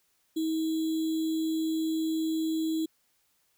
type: tone with sample-and-hold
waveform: sine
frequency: 319.6 Hz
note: D#4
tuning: 47 cents sharp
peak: -26 dBFS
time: 0.36-2.86 s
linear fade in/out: 10 ms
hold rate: 3675 Hz
effects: white hiss -71 dBFS RMS until 3.57 s